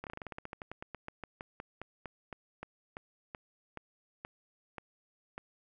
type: slowing click train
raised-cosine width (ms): 0.5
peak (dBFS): -26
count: 29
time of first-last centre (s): 0.04-5.38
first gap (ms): 28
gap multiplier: 1.12
effects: none